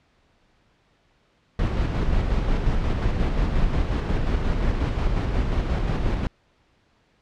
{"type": "noise with tremolo", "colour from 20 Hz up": "brown", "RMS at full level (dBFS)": -21, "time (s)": [1.59, 6.27], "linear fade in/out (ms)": 2, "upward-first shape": "square", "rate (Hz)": 5.6, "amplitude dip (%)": 30, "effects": ["pink hiss -63 dBFS RMS until 7.21 s", "low-pass 4000 Hz 12 dB/octave"]}